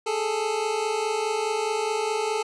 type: tone pair together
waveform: 25% pulse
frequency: 415.3 / 440.1 Hz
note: G#4 / A4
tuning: 0 / 0 cents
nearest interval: minor second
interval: 100 cents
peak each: -25 / -22 dBFS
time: 0.06-2.43 s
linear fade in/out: 10 ms
effects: resampled to 22050 Hz